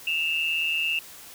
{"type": "tone pair together", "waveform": "sine", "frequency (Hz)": [2636, 2794], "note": ["E7", "F7"], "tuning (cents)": [-1, 0], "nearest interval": "minor second", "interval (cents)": 101, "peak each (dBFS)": -26, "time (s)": [0.07, 0.99], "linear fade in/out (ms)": 2, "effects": ["white hiss -45 dBFS RMS until 1.34 s"]}